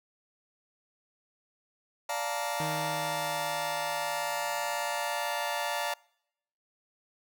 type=chord; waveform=sawtooth; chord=Bb major seventh; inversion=first; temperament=just; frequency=582.7 / 699.2 / 874.1 / 932.3 Hz; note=D5 / F5 / A5 / Bb5; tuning=-14 / +2 / -12 / 0 cents; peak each=-32 dBFS; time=2.09-5.94 s; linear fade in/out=5 ms
type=tone with exponential decay; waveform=sawtooth; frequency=156 Hz; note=D#3; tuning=5 cents sharp; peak=-29 dBFS; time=2.6-5.27 s; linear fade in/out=2 ms; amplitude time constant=580 ms
effects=noise-tail reverb RT60 0.8 s tail -26 dB re dry